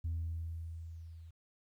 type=tone with level ramp; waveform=sine; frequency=82.41 Hz; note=E2; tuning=in tune; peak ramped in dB=-31 to -49 dBFS; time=0.04-1.31 s; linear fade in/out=10 ms; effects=tanh soft clip ceiling -31 dBFS + 12-bit